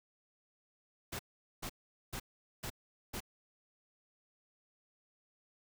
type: noise bursts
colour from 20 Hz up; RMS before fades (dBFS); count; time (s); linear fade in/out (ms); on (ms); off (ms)
pink; -41; 5; 1.12-3.205; 10; 73; 430
effects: none